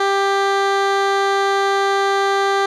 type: tone with low-pass filter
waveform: 15% pulse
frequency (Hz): 394.5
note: G4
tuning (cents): +11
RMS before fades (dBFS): -17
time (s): 0-2.66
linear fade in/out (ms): 5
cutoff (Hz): 4900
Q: 0.6
effects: none